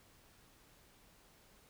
silence, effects pink hiss -65 dBFS RMS until 1.69 s

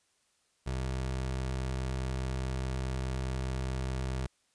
25% pulse tone, 64.8 Hz, C2, 16 cents flat, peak -28 dBFS, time 0.66-4.27 s, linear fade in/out 10 ms, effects white hiss -72 dBFS RMS until 4.54 s + resampled to 22050 Hz

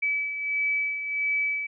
sine beating tone pair, 2294 / 2295.5 Hz, D7 / D7, -41 / -40 cents, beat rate 1.5 Hz, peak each -33 / -25 dBFS, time 0.02-1.67 s, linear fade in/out 10 ms, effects none

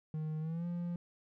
triangle tone with pitch glide, 155.56 to 173.6 Hz, D#3 to F3, 0 to -10 cents, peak -33 dBFS, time 0.14-0.96 s, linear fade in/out 2 ms, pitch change +190 cents, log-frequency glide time 0.4-0.66 s, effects none

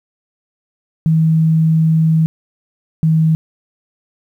sine tone pair in turn, 160.3 / 159.55 Hz, E3 / D#3, -48 / +44 cents, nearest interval unison, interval 8 cents, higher first, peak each -9 dBFS, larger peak neither, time 1.06-2.26 / 3.03-3.35 s, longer first, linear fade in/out 0 ms, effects 8-bit

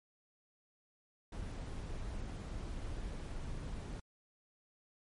brown noise, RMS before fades -42 dBFS, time 1.32-4 s, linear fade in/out 5 ms, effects MP3 48 kbps

